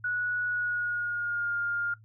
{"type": "tone with pitch glide", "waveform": "sine", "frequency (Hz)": [1466, 1408.7], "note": ["F#6", "F6"], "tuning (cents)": [-16, 15], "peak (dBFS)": -27, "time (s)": [0.04, 1.94], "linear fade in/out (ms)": 5, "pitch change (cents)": -69, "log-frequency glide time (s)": [0.46, 1.57], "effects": ["noise-tail reverb RT60 0.1 s tail -18 dB re dry", "added 109 Hz sine -52 dBFS peak until 2.04 s"]}